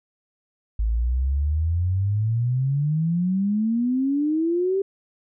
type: exponential sweep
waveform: sine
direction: up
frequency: 52.6 to 396.1 Hz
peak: -19 dBFS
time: 0.79-4.82 s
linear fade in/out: 5 ms
effects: none